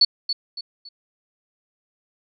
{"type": "tone with echo", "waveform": "sine", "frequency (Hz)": 4435, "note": "C#8", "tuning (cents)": 0, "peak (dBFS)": -11, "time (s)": [0.01, 0.05], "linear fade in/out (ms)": 5, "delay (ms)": 280, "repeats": 3, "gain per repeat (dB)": -9, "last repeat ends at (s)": 0.89, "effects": []}